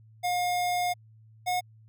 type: tone pair in turn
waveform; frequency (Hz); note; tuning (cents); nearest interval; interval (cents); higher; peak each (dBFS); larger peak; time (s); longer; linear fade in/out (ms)
square; 714 / 724; F5 / F#5; +38 / -38; unison; 24; second; -26 / -26; neither; 0.23-0.94 / 1.46-1.61; first; 20
effects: added 110 Hz sine -52 dBFS peak until 1.88 s